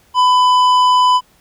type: tone with tanh clipping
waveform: sine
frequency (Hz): 1001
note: B5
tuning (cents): +23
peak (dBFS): -10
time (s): 0.14-1.21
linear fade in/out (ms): 50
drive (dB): 11
effects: pink hiss -53 dBFS RMS until 1.4 s